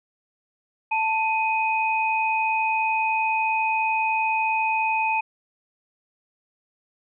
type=tone pair together; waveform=sine; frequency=885 / 2503 Hz; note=A5 / D#7; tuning=+10 / +10 cents; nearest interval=octave + tritone; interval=1800 cents; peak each=-22 / -24 dBFS; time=0.91-5.21 s; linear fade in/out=10 ms; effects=none